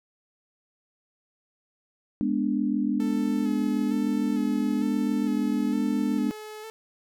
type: chord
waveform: sine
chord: G# diminished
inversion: none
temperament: equal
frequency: 207.7 / 246.9 / 293.7 Hz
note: G#3 / B3 / D4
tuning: 0 / 0 / 0 cents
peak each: -27 dBFS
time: 2.21-6.31 s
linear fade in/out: 0 ms
type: tone with vibrato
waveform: sawtooth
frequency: 435.3 Hz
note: A4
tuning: 19 cents flat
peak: -34 dBFS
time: 3-6.7 s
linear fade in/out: 0 ms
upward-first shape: square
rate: 1.1 Hz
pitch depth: 28 cents each way
effects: none